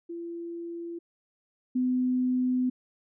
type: tone pair in turn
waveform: sine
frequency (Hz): 339.7 / 252.9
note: F4 / B3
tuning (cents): -48 / +41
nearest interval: perfect fourth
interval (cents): 511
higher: first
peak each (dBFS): -34 / -23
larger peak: second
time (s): 0.09-0.99 / 1.75-2.7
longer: second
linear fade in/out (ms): 10
effects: none